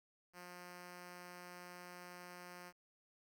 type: tone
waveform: 5% pulse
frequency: 177.9 Hz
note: F3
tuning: 32 cents sharp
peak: -40 dBFS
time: 0.33-2.73 s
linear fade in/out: 50 ms
effects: 13-bit